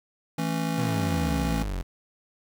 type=chord; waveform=square; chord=A major; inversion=second; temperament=just; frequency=165 / 220 / 275 Hz; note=E3 / A3 / C#4; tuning=+2 / 0 / -14 cents; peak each=-29 / -33 / -32 dBFS; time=0.38-1.63 s; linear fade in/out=5 ms
type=exponential sweep; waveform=40% pulse; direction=down; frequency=127.8 to 42.65 Hz; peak=-27 dBFS; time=0.77-1.83 s; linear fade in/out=20 ms
effects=10-bit